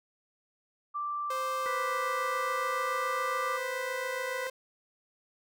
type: tone with pitch glide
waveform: sine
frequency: 1174.7 to 1182.2 Hz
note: D6 to D6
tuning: 0 to +11 cents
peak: -31 dBFS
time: 0.94-3.58 s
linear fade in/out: 20 ms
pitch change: +11 cents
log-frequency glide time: 2.08-3.07 s
type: tone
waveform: sawtooth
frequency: 522 Hz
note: C5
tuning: 4 cents flat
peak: -31 dBFS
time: 1.3-4.5 s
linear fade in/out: 5 ms
type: harmonic tone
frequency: 494.9 Hz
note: B4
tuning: 4 cents sharp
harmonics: 1 / 2 / 3 / 4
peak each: -40 / -42 / -41 / -38 dBFS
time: 1.66-4.47 s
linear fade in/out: 0 ms
effects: none